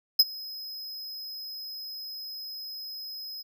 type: tone with ADSR envelope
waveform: square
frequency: 5090 Hz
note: D#8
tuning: 39 cents sharp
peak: -13 dBFS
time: 0.19-3.43 s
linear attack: 8 ms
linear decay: 36 ms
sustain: -24 dB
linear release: 22 ms
effects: none